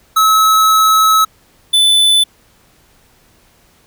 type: tone pair in turn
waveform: square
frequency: 1293 / 3502 Hz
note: E6 / A7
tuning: -34 / -9 cents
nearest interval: octave + perfect fourth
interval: 1725 cents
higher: second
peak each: -8 dBFS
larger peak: neither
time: 0.16-1.25 / 1.73-2.24 s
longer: first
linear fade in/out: 10 ms
effects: pink hiss -51 dBFS RMS until 3.86 s